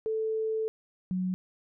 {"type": "tone pair in turn", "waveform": "sine", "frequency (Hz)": [440, 184.25], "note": ["A4", "F#3"], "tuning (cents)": [0, -7], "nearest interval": "octave + minor third", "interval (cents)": 1507, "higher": "first", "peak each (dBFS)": -27, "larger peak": "neither", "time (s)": [[0.06, 0.68], [1.11, 1.34]], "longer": "first", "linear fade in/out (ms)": 0, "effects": []}